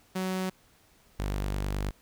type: tone pair in turn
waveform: sawtooth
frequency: 186.8 / 49.48 Hz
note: F#3 / G1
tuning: +17 / +17 cents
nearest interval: octave + major seventh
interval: 2300 cents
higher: first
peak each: -25 dBFS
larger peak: neither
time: 0.15-0.5 / 1.19-1.91 s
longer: second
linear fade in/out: 10 ms
effects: pink hiss -62 dBFS RMS until 2.01 s